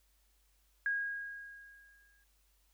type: tone with exponential decay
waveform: sine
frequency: 1637 Hz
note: G#6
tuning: 25 cents flat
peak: -29 dBFS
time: 0.86-2.24 s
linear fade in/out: 1 ms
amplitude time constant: 300 ms
effects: added 50 Hz sine -70 dBFS peak until 2.73 s + white hiss -74 dBFS RMS until 2.73 s